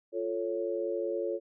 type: chord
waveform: sine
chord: F augmented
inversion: none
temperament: equal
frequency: 349.2 / 440 / 554.4 Hz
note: F4 / A4 / C#5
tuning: 0 / 0 / 0 cents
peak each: -34 dBFS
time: 0.12-1.4 s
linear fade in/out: 50 ms
effects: none